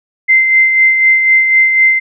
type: tone with tremolo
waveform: sine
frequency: 2078 Hz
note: C7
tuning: 12 cents flat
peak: -4 dBFS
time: 0.28-2 s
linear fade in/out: 20 ms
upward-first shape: sine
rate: 4 Hz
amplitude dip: 45%
effects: none